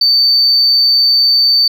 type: tone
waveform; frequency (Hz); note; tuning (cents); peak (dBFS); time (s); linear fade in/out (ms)
sine; 4564; C#8; +50; -6; 0.01-1.68; 5
effects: tanh soft clip ceiling -3 dBFS